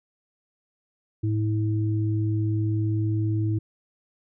sine tone pair together, 107.8 / 323 Hz, A2 / E4, -35 / -35 cents, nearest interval octave + perfect fifth, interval 1900 cents, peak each -22 / -29 dBFS, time 1.23-3.59 s, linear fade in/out 10 ms, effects none

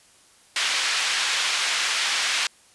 pink band-pass noise, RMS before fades -24 dBFS, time 0.56-2.47 s, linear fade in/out 2 ms, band 1800 to 5500 Hz, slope 12 dB/octave, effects white hiss -55 dBFS RMS until 2.74 s + resampled to 24000 Hz

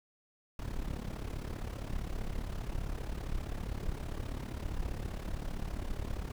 brown noise with amplitude modulation, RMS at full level -34 dBFS, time 0.59-6.32 s, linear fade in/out 2 ms, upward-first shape sine, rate 35.2 Hz, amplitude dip 75%, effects none

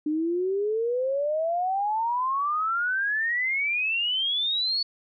sine exponential sweep, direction up, 297.6 to 4473 Hz, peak -23 dBFS, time 0.06-4.83 s, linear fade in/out 5 ms, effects none

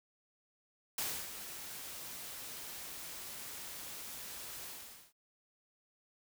white noise with ADSR envelope, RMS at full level -36 dBFS, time 0.98-5.13 s, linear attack 4 ms, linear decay 290 ms, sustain -10 dB, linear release 470 ms, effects none

